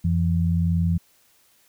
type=tone pair together; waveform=sine; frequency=88.09 / 169.2 Hz; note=F2 / E3; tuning=+15 / +45 cents; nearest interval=major seventh; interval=1130 cents; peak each=-21 dBFS; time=0.04-0.98 s; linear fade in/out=10 ms; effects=white hiss -60 dBFS RMS until 1.68 s